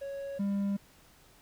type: tone pair in turn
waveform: triangle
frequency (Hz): 554.4 / 199.55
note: C#5 / G3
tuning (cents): 0 / +31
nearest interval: octave + tritone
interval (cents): 1769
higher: first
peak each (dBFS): -34 / -26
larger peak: second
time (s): 0.01-0.39 / 0.39-0.77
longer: neither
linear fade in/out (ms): 10
effects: pink hiss -60 dBFS RMS until 1.41 s